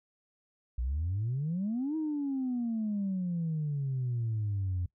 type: exponential two-way sweep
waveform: sine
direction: up then down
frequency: 56.9 to 319.8 to 87.3 Hz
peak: -28 dBFS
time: 0.78-4.86 s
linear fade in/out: 5 ms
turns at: 1.96 s
effects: noise-tail reverb RT60 0.1 s tail -21 dB re dry + tanh soft clip ceiling -26 dBFS